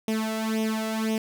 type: tone with flanger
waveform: sawtooth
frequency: 220 Hz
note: A3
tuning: in tune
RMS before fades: -27 dBFS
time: 0.08-1.18 s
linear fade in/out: 2 ms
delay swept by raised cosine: 0.33 to 1.53 ms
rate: 1.9 Hz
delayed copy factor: +0.8
effects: none